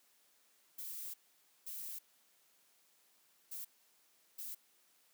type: noise bursts at uneven times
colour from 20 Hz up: violet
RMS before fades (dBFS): -45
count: 4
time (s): 0.78-1.14 / 1.66-1.99 / 3.51-3.65 / 4.38-4.55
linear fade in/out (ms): 10
effects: white hiss -71 dBFS RMS until 5.13 s + high-pass 200 Hz 12 dB/octave